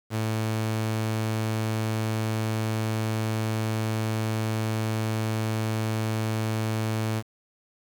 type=tone; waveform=sawtooth; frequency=110 Hz; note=A2; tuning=in tune; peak=-21 dBFS; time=0.1-7.23 s; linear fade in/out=50 ms; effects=8-bit